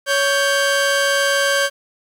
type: tone pair together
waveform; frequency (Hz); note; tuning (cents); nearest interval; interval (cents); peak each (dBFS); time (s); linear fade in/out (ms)
sawtooth; 558.6 / 1568; C#5 / G6; +13 / 0; octave + tritone; 1787; -14; 0.06-1.7; 50
effects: low-pass 12000 Hz 12 dB/octave + 8-bit